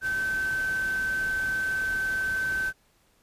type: tone in noise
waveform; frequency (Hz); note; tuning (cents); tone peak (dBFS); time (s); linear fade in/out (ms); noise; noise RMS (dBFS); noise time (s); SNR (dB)
sine; 1538; G6; -33; -25; 0.01-2.73; 50; pink; -41; 0.01-2.73; +13
effects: pink hiss -65 dBFS RMS until 3.22 s + resampled to 32000 Hz